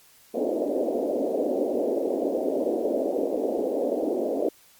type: band-pass noise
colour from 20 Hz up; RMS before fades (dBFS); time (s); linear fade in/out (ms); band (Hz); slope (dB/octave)
white; -26; 0.34-4.49; 5; 250 to 620; 48
effects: white hiss -56 dBFS RMS until 4.79 s + Opus 48 kbps